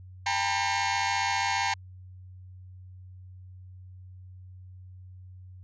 sawtooth tone cluster, 797 / 903 / 978 / 2171 Hz, G5 / A5 / B5 / C#7, +28 / +45 / -17 / -37 cents, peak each -26 / -26 / -29 / -29 dBFS, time 0.26-1.74 s, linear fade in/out 5 ms, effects added 92 Hz sine -44 dBFS peak until 5.63 s + resampled to 16000 Hz

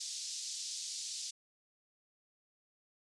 pink band-pass noise, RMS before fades -42 dBFS, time 0-1.31 s, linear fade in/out 10 ms, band 4400 to 7400 Hz, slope 24 dB/octave, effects resampled to 24000 Hz

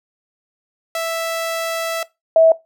sawtooth / sine tone pair in turn, 659.3 / 649.8 Hz, E5 / E5, 0 / -25 cents, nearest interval unison, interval 25 cents, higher first, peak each -16 / -7 dBFS, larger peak second, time 0.95-2.03 / 2.36-2.52 s, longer first, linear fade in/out 2 ms, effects noise-tail reverb RT60 0.2 s tail -19 dB re dry

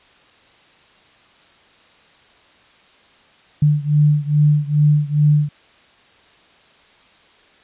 sine beating tone pair, 147.8 / 150.2 Hz, D3 / D3, +11 / +39 cents, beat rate 2.4 Hz, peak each -14 / -16 dBFS, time 3.62-5.49 s, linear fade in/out 5 ms, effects white hiss -51 dBFS RMS until 7.63 s + resampled to 8000 Hz

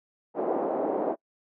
white band-pass noise, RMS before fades -28 dBFS, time 0.34-1.16 s, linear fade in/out 50 ms, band 270 to 710 Hz, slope 24 dB/octave, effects noise-tail reverb RT60 0.1 s tail -25 dB re dry

